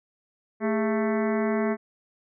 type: harmonic tone with a mistuned harmonic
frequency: 221 Hz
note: A3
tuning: 8 cents sharp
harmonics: 1 / 2 / 3 / 4 / 5 / 6 / 7 / 8 / 9 / 10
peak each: -25 / -27 / -31 / -38 / -37 / -41 / -41 / -41 / -39 / -45 dBFS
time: 0.6-1.77 s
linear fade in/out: 50 ms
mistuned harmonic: 2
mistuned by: -120 cents
effects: none